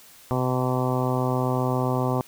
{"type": "harmonic tone", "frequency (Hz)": 127.5, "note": "C3", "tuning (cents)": -44, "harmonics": [1, 2, 3, 4, 5, 6, 7, 8, 9], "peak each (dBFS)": [-25, -28, -30, -31, -32, -33, -33, -34, -35], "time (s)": [0.31, 2.21], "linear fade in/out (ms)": 0, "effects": ["white hiss -50 dBFS RMS until 2.27 s"]}